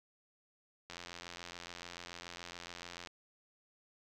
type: click train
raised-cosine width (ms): 0.2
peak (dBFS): -28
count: 190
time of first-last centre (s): 0.9-3.072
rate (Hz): 87
effects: none